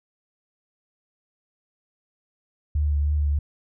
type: tone with vibrato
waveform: sine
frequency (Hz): 73.5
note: D2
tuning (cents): +2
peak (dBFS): -19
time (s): 2.75-3.39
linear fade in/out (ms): 5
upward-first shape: triangle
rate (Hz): 3.2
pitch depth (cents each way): 32
effects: none